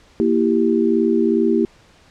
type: chord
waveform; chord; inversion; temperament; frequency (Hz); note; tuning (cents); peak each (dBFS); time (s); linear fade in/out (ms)
sine; E diminished; second; equal; 233.1 / 329.6 / 392; Bb3 / E4 / G4; 0 / 0 / 0; -18; 0.2-1.65; 0
effects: pink hiss -51 dBFS RMS until 2.1 s + low-pass 6000 Hz 12 dB/octave